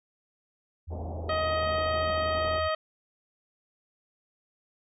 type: tone with pitch glide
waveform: sine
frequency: 82.41 to 81.51 Hz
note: E2 to E2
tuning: 0 to -19 cents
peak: -34 dBFS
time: 0.87-2.69 s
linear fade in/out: 20 ms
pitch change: -19 cents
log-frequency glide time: 1.34-1.9 s
type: low-pass noise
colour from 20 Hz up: white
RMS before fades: -40 dBFS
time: 0.9-2.6 s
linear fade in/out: 20 ms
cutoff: 810 Hz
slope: 48 dB/octave
type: harmonic tone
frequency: 629 Hz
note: D#5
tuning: 19 cents sharp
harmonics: 1 / 2 / 3 / 4 / 5 / 6 / 7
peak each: -28 / -30 / -36 / -43 / -39 / -47 / -44 dBFS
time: 1.29-2.75 s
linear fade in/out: 5 ms
effects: none